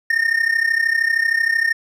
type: tone with amplitude modulation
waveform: triangle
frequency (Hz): 1826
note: A#6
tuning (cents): -36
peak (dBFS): -10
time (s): 0.1-1.73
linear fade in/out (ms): 5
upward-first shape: sine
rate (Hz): 33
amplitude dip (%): 80
effects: none